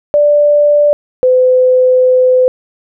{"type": "tone pair in turn", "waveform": "sine", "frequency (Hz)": [587.3, 508.4], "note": ["D5", "C5"], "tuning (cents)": [0, -50], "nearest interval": "major second", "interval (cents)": 250, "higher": "first", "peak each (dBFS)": -5, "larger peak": "neither", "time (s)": [[0.14, 0.93], [1.23, 2.48]], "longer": "second", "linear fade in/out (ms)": 0, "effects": []}